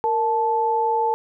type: tone pair together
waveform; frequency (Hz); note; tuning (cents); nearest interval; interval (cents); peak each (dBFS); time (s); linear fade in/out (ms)
sine; 463 / 874; A#4 / A5; -12 / -12; major seventh; 1100; -23 / -19; 0.04-1.14; 0
effects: none